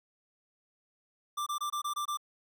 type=tone bursts; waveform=square; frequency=1181 Hz; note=D6; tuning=9 cents sharp; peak=-32 dBFS; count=7; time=1.37-2.173 s; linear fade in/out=10 ms; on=95 ms; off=23 ms; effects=none